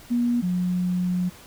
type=tone pair in turn; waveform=sine; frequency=240.2 / 179.95 Hz; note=B3 / F#3; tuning=-48 / -48 cents; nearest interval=perfect fourth; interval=500 cents; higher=first; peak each=-19 / -21 dBFS; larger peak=first; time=0.1-0.42 / 0.42-1.3 s; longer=second; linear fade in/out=20 ms; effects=pink hiss -47 dBFS RMS until 1.46 s